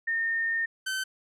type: tone pair in turn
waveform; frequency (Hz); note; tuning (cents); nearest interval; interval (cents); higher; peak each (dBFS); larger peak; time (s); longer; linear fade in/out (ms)
sine / sawtooth; 1826 / 1535.5; A#6 / G6; -36 / -36; minor third; 300; first; -25; neither; 0.07-0.66 / 0.86-1.04; first; 10
effects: low-pass 12000 Hz 12 dB/octave